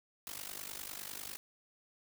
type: noise with amplitude modulation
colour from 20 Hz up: white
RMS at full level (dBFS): -41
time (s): 0.27-1.37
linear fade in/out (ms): 0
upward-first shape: sine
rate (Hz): 50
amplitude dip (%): 85
effects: none